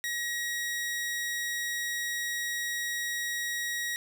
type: tone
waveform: sawtooth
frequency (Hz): 1900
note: A#6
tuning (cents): +33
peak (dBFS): -27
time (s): 0.04-3.96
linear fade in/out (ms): 0
effects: none